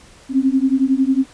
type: beating tone pair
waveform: sine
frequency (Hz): 260.6 / 271.6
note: C4 / C#4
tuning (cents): -7 / -35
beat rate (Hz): 11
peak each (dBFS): -16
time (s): 0.29-1.26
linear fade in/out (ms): 50
effects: pink hiss -46 dBFS RMS until 1.33 s + resampled to 22050 Hz